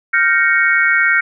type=chord; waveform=sine; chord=G half-diminished seventh; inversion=third; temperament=equal with one note detuned; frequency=1396.9 / 1554.5 / 1864.7 / 2217 Hz; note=F6 / G6 / Bb6 / Db7; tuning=0 / -15 / 0 / 0 cents; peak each=-16 dBFS; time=0.13-1.21 s; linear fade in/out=10 ms; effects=none

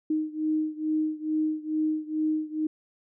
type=beating tone pair; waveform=sine; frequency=309.6 / 311.9 Hz; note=D#4 / D#4; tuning=-9 / +4 cents; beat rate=2.3 Hz; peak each=-27 / -29 dBFS; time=0.1-2.67 s; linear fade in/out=5 ms; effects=none

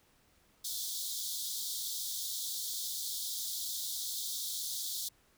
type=high-pass noise; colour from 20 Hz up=pink; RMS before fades=-38 dBFS; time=0.64-5.09 s; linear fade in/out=10 ms; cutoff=3400 Hz; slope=96 dB/octave; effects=pink hiss -68 dBFS RMS until 5.37 s

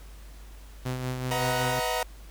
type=tone with tremolo; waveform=sawtooth; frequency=127.5 Hz; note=C3; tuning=44 cents flat; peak=-24 dBFS; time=0.85-1.8 s; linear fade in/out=10 ms; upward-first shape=sine; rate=5.3 Hz; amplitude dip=40%
type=chord; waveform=sawtooth; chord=B major seventh; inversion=none; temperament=equal with one note detuned; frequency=493.9 / 633.9 / 740 / 932.3 Hz; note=B4 / D#5 / F#5 / A#5; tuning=0 / +32 / 0 / 0 cents; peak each=-28 dBFS; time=1.31-2.03 s; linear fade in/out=2 ms
effects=added 50 Hz sine -43 dBFS peak until 2.3 s + pink hiss -54 dBFS RMS until 2.3 s

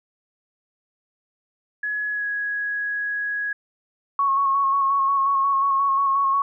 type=tone with pitch glide; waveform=sine; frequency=1689 to 1665.7 Hz; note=G#6 to G#6; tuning=+29 to +5 cents; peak=-23 dBFS; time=1.83-3.53 s; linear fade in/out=5 ms; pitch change=-24 cents; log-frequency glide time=2.11-2.25 s
type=tone with vibrato; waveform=sine; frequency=1100 Hz; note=C#6; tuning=14 cents flat; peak=-17 dBFS; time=4.19-6.42 s; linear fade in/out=2 ms; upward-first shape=square; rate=5.6 Hz; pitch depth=23 cents each way
effects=none

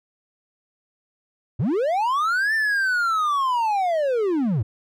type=linear two-way sweep; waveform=triangle; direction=up then down; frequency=92.1 to 1800 to 92.1 Hz; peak=-17 dBFS; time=1.59-4.63 s; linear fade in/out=10 ms; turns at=2.54 s; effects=none

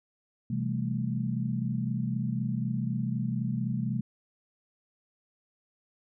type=chord; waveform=sine; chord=A minor seventh; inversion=first; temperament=equal with one note detuned; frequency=128.19 / 164.81 / 196 / 220 Hz; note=C3 / E3 / G3 / A3; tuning=-35 / 0 / 0 / 0 cents; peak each=-31 / -36 / -34 / -33 dBFS; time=0.5-4.01 s; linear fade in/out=5 ms; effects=none

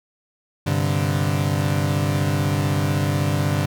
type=chord; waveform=35% pulse; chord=G suspended fourth; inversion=none; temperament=equal; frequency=98 / 130.81 / 146.83 Hz; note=G2 / C3 / D3; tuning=0 / 0 / 0 cents; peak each=-21 / -25 / -20 dBFS; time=0.66-3.66 s; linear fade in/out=10 ms; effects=none

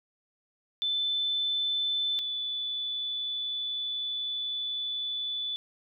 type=tone pair in turn; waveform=sine; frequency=3520 / 3476 Hz; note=A7 / A7; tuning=0 / -22 cents; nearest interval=unison; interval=22 cents; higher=first; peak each=-26 / -30 dBFS; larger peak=first; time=0.82-2.19 / 2.19-5.56 s; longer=second; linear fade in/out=0 ms; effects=none

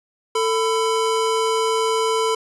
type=tone pair together; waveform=square; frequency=445.1 / 1001.3 Hz; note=A4 / B5; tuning=+20 / +24 cents; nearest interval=octave + major second; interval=1404 cents; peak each=-20 / -23 dBFS; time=0.35-2.35 s; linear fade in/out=5 ms; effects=resampled to 24000 Hz

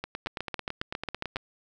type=two click trains; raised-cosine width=0.3 ms; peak=-17 / -15 dBFS; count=13 / 9; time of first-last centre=0.04-1.367 / 0.27-1.36 s; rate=9.04 / 7.34 Hz; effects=none

